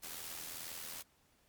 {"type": "noise with amplitude modulation", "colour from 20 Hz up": "white", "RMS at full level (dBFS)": -43, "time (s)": [0.02, 1.03], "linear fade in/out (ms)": 20, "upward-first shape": "sine", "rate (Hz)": 82.2, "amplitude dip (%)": 55, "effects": ["pink hiss -71 dBFS RMS until 1.48 s", "MP3 96 kbps"]}